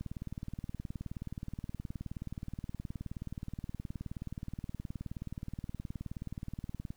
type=click train; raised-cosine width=5 ms; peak=-27 dBFS; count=132; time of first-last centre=0.01-6.905 s; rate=19 Hz; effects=pink hiss -68 dBFS RMS until 6.96 s